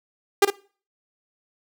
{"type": "tone with echo", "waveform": "sawtooth", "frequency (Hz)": 400.7, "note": "G4", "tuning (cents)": 38, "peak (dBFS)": -8, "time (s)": [0.42, 0.45], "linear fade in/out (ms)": 5, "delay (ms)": 53, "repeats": 1, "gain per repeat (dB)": -8, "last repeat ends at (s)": 0.503, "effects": ["noise-tail reverb RT60 0.4 s tail -21 dB re dry"]}